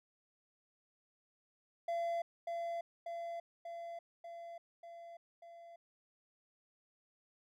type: tone with echo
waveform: triangle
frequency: 680 Hz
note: F5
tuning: 46 cents flat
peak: -32 dBFS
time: 1.88-2.22 s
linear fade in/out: 5 ms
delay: 590 ms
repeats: 6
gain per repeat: -3 dB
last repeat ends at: 5.76 s
effects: none